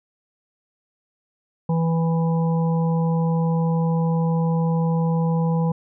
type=harmonic tone; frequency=164.81 Hz; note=E3; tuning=in tune; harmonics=1 / 3 / 5 / 6; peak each=-18 / -28 / -32 / -34 dBFS; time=1.69-5.72 s; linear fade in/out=5 ms; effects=none